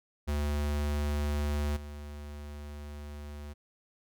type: tone with level steps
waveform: square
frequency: 73.42 Hz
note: D2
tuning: in tune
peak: -29 / -41 dBFS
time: 0.27-3.54 s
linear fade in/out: 20 ms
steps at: 1.76 s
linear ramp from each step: 10 ms
effects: none